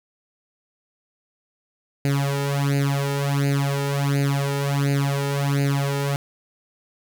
sawtooth tone with flanger, 140.3 Hz, C#3, 21 cents sharp, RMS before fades -22 dBFS, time 2.05-6.16 s, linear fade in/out 0 ms, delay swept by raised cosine 0.44 to 2.24 ms, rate 1.4 Hz, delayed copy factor +0.9, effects none

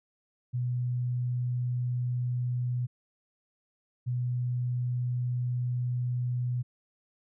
sine tone pair in turn, 123.47 / 123.47 Hz, B2 / B2, 0 / 0 cents, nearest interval unison, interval 0 cents, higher neither, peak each -27 dBFS, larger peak neither, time 0.53-2.87 / 4.06-6.63 s, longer second, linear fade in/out 20 ms, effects none

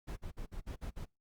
brown noise bursts, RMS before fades -41 dBFS, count 7, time 0.07-1.057 s, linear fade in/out 20 ms, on 99 ms, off 49 ms, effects noise-tail reverb RT60 0.2 s tail -25 dB re dry + Opus 48 kbps

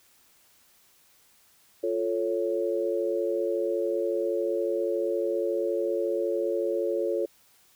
sine chord, F augmented, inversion none, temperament equal, 349.2 / 440 / 554.4 Hz, F4 / A4 / C#5, 0 / 0 / 0 cents, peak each -29 dBFS, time 1.83-7.26 s, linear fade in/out 10 ms, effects white hiss -61 dBFS RMS until 7.75 s

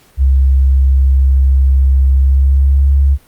sine tone with pitch glide, 66.8 to 69.12 Hz, C2 to C#2, +36 to -4 cents, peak -6 dBFS, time 0.17-3.18 s, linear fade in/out 50 ms, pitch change +60 cents, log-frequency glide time 2.11-2.91 s, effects pink hiss -48 dBFS RMS until 3.27 s + Opus 48 kbps

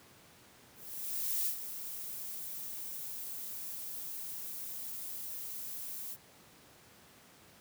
violet noise with ADSR envelope, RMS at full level -32 dBFS, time 0.74-6.17 s, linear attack 720 ms, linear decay 89 ms, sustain -10 dB, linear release 45 ms, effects pink hiss -59 dBFS RMS until 7.6 s + high-pass 100 Hz 12 dB/octave

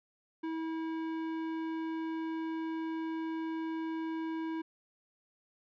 sine tone with tanh clipping, 323.2 Hz, E4, 34 cents flat, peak -36 dBFS, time 0.43-4.62 s, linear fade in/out 10 ms, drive 15 dB, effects none

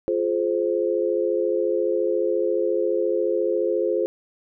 sine chord, F minor, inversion none, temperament equal with one note detuned, 349.2 / 423.5 / 523.3 Hz, F4 / Ab4 / C5, 0 / +34 / 0 cents, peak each -24 dBFS, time 0.08-4.06 s, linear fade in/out 0 ms, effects none

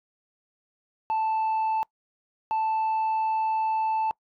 sine tone bursts at uneven times, 880 Hz, A5, in tune, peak -20 dBFS, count 2, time 1.1-1.83 / 2.51-4.11 s, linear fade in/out 0 ms, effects noise-tail reverb RT60 0.1 s tail -26 dB re dry + tanh soft clip ceiling -22 dBFS

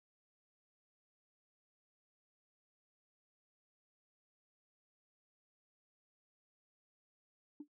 sine tone with exponential decay, 293.7 Hz, D4, in tune, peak -40 dBFS, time 7.6-7.68 s, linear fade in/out 5 ms, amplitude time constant 16 ms, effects noise-tail reverb RT60 0.1 s tail -21 dB re dry + tanh soft clip ceiling -39 dBFS

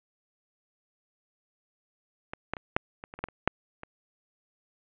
clicks, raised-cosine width 0.5 ms, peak -20 / -14 / -23 / -7 / -24 / -26 / -26 / -14 / -30 / -6 / -24 dBFS, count 11, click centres 2.335 / 2.536 / 2.568 / 2.765 / 3.039 / 3.139 / 3.19 / 3.24 / 3.286 / 3.476 / 3.834 s, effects resampled to 8000 Hz + 8-bit

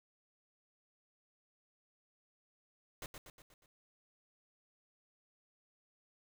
pink noise with echo, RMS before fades -45 dBFS, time 3.02-3.06 s, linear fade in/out 2 ms, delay 120 ms, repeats 5, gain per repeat -5 dB, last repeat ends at 3.66 s, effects none

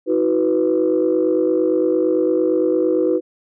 sine chord, E suspended second, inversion none, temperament equal with one note detuned, 321.2 / 370 / 493.9 Hz, E4 / F#4 / B4, -45 / 0 / 0 cents, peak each -18 dBFS, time 0.06-3.21 s, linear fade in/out 50 ms, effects tanh soft clip ceiling -7 dBFS

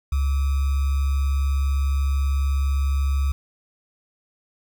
sine tone with sample-and-hold, 69 Hz, C#2, 7 cents flat, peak -18 dBFS, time 0.12-3.32 s, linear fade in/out 5 ms, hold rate 1225 Hz, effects none

